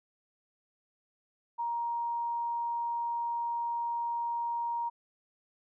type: tone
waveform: sine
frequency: 940 Hz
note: A#5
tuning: 14 cents sharp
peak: -30 dBFS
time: 1.58-4.9 s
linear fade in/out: 20 ms
effects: none